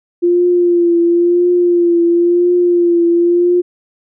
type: tone with vibrato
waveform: sine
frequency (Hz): 347.4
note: F4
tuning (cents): -9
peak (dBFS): -8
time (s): 0.22-3.62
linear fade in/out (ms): 20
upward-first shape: triangle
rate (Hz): 0.97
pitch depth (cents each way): 39
effects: none